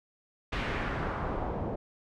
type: noise with low-pass filter sweep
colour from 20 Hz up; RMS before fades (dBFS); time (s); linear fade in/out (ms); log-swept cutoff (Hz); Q
pink; -33; 0.52-1.76; 10; 2700 to 610; 1.4
effects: none